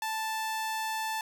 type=tone; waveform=sawtooth; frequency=880 Hz; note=A5; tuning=in tune; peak=-27 dBFS; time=0.02-1.21 s; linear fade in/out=2 ms; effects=none